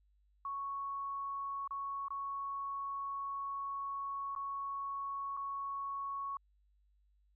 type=tone with dropouts; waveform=sine; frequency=1108.7 Hz; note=C#6; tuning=in tune; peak=-37 dBFS; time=0.45-6.37 s; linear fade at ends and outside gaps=2 ms; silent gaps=1.676-1.708 / 2.083-2.105 / 4.351-4.361 / 5.368-5.372 s; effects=added 50 Hz sine -68 dBFS peak until 7.35 s